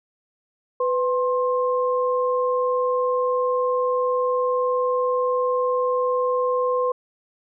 sine tone pair together, 500 / 1059.5 Hz, B4 / C6, +21 / +21 cents, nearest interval octave + minor second, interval 1300 cents, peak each -20 / -24 dBFS, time 0.8-6.92 s, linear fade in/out 5 ms, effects none

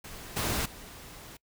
pink noise with level steps, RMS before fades -44 / -30 / -47 dBFS, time 0.04-1.37 s, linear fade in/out 5 ms, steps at 0.36 / 0.65 s, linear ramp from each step 10 ms, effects noise-tail reverb RT60 0.1 s tail -24 dB re dry

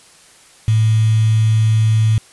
sine tone with quantisation, 110 Hz, A2, in tune, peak -10 dBFS, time 0.68-2.18 s, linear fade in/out 0 ms, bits 5, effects white hiss -46 dBFS RMS until 2.32 s + resampled to 24000 Hz

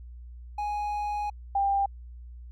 triangle / sine tone pair in turn, 830.6 / 794.3 Hz, G#5 / G5, 0 / +23 cents, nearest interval minor second, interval 77 cents, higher first, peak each -26 / -22 dBFS, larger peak second, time 0.58-1.3 / 1.55-1.86 s, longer first, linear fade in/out 5 ms, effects added 60 Hz sine -41 dBFS peak until 2.51 s

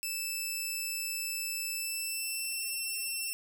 10% pulse tone with pitch glide, 2637 to 2697 Hz, E7 to E7, 0 to +39 cents, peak -25 dBFS, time 0.03-3.33 s, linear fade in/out 0 ms, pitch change +39 cents, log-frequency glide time 1.74-2.65 s, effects none

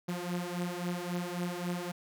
sawtooth beating tone pair, 174.9 / 178.6 Hz, F3 / F3, +3 / +39 cents, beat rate 3.7 Hz, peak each -32 / -33 dBFS, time 0.08-1.92 s, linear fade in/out 10 ms, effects none

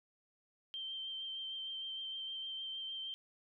sine tone with vibrato, 3136 Hz, G7, in tune, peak -40 dBFS, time 0.74-3.14 s, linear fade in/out 0 ms, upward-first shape sine, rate 6.5 Hz, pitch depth 15 cents each way, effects none

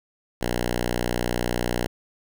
5% pulse tone, 60 Hz, B1, 49 cents flat, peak -12 dBFS, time 0.41-1.87 s, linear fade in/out 5 ms, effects none

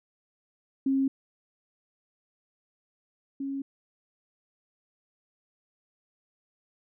sine tone pair in turn, 270 / 274.4 Hz, C#4 / C#4, -45 / -17 cents, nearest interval unison, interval 28 cents, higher second, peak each -22 / -30 dBFS, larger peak first, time 0.86-1.08 / 3.4-3.62 s, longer neither, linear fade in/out 5 ms, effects none

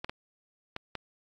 clicks, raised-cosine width 0.3 ms, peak -19 dBFS, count 4, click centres 0.045 / 0.095 / 0.764 / 0.953 s, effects AAC 48 kbps

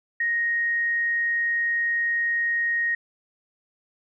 sine tone, 1870 Hz, A#6, 5 cents sharp, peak -21 dBFS, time 0.2-2.95 s, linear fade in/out 5 ms, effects none

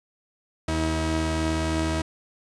sawtooth tone pair together, 79.39 / 320.7 Hz, D#2 / E4, +35 / -48 cents, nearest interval 2 octaves, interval 2417 cents, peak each -22 dBFS, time 0.68-2.02 s, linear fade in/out 5 ms, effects resampled to 22050 Hz

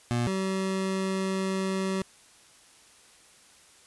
25% pulse tone pair in turn, 120 / 190.86 Hz, B2 / G3, -49 / -46 cents, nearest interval minor sixth, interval 803 cents, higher second, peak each -21 / -23 dBFS, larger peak first, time 0.11-0.27 / 0.27-2.02 s, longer second, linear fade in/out 0 ms, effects white hiss -56 dBFS RMS until 3.86 s + resampled to 24000 Hz

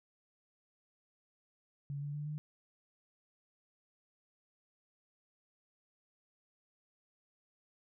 sine tone with pitch steps, 141.9 / 144.8 / 147.76 / 150.77 Hz, C#3 / D3 / D3 / D3, +41 / -24 / +11 / +46 cents, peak -37 dBFS, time 1.9-2.38 s, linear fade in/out 0 ms, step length 120 ms, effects none

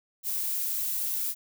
violet noise, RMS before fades -30 dBFS, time 0.23-1.35 s, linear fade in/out 50 ms, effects none

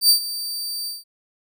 sawtooth tone with ADSR envelope, 4641 Hz, D8, 21 cents flat, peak -7 dBFS, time 0.01-1.04 s, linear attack 83 ms, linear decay 100 ms, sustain -16 dB, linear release 170 ms, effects none

